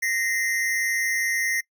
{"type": "tone pair together", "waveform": "square", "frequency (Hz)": [1864.7, 2065], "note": ["A#6", "C7"], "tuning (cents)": [0, -23], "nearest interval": "major second", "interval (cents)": 177, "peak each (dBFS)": -26, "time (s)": [0.02, 1.61], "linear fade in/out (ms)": 10, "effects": ["noise-tail reverb RT60 0.1 s tail -22 dB re dry"]}